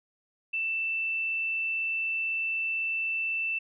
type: tone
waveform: sine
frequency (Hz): 2662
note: E7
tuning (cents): +16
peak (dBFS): -27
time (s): 0.53-3.59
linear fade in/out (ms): 10
effects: none